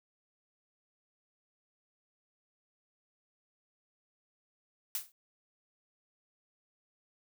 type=noise with exponential decay; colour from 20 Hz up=blue; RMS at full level=-31 dBFS; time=4.95-5.12 s; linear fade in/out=1 ms; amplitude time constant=36 ms; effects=none